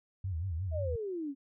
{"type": "tone with vibrato", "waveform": "sine", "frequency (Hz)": 87.6, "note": "F2", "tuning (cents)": 6, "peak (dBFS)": -32, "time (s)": [0.24, 0.96], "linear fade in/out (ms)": 5, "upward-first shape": "sine", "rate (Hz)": 5.6, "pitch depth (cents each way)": 190}
{"type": "exponential sweep", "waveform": "sine", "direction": "down", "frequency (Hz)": [660, 265.7], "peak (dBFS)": -34, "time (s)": [0.71, 1.35], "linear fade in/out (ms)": 50}
{"effects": []}